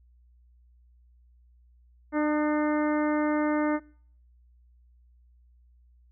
harmonic tone with a mistuned harmonic, 300 Hz, D4, 37 cents sharp, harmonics 1 / 2 / 3 / 4 / 5 / 6 / 7, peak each -24 / -30 / -34 / -36 / -38 / -40 / -41 dBFS, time 2.12-3.8 s, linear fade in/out 50 ms, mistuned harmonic 4, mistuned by +26 cents, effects noise-tail reverb RT60 0.6 s tail -26 dB re dry + added 60 Hz sine -56 dBFS peak until 6.11 s

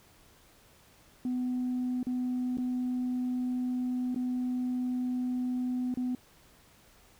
sine tone with dropouts, 250.5 Hz, B3, 25 cents sharp, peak -27 dBFS, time 1.25-6.15 s, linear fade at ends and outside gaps 2 ms, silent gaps 2.03-2.068 / 2.572-2.583 / 4.146-4.16 / 5.941-5.972 s, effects tanh soft clip ceiling -26 dBFS + pink hiss -60 dBFS RMS until 7.19 s

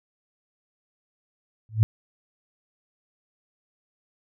sine tone with exponential growth, 109.5 Hz, A2, 8 cents flat, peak -10 dBFS, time 1.69-1.83 s, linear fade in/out 0 ms, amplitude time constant 30 ms, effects none

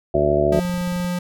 harmonic tone, 73.5 Hz, D2, 2 cents sharp, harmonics 1 / 2 / 3 / 4 / 5 / 6 / 7 / 8 / 9, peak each -27 / -26 / -29 / -28 / -20 / -29 / -29 / -23 / -19 dBFS, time 0.14-0.6 s, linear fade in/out 5 ms
square tone, 177.7 Hz, F3, 30 cents sharp, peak -22 dBFS, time 0.52-1.19 s, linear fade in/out 5 ms
clicks, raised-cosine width 5 ms, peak -24 dBFS, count 11, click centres 0.595 / 0.651 / 0.695 / 0.741 / 0.778 / 0.812 / 0.875 / 0.923 / 0.962 / 1.001 / 1.046 s
effects none

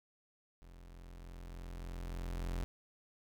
40% pulse tone with level ramp, 43.39 Hz, F1, 10 cents flat, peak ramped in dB -53 to -34 dBFS, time 0.62-2.64 s, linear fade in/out 0 ms, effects none

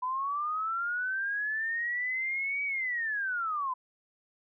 sine linear two-way sweep, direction up then down, 995 to 2282 to 995 Hz, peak -29 dBFS, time 0.02-3.74 s, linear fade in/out 10 ms, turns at 2.64 s, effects none

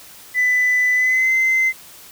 sine tone with pitch glide, 1996 to 2066 Hz, B6 to C7, +18 to -22 cents, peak -12 dBFS, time 0.34-1.73 s, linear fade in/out 50 ms, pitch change +60 cents, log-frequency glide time 0.95-1.33 s, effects tanh soft clip ceiling -11 dBFS + white hiss -42 dBFS RMS until 2.11 s

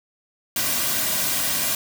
white noise with comb filter, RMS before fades -23 dBFS, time 0.56-1.75 s, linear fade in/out 2 ms, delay 2.3 ms, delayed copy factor -0.6, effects none

